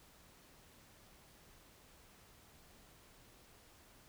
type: silence
effects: pink hiss -63 dBFS RMS until 4.08 s